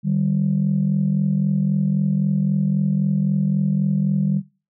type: tone pair together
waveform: sine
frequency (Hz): 150.6 / 194.4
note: D3 / G3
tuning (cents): +44 / -14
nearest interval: major third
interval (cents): 442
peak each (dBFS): -19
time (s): 0.03-4.42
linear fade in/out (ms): 50
effects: noise-tail reverb RT60 0.3 s tail -18 dB re dry + tanh soft clip ceiling -10 dBFS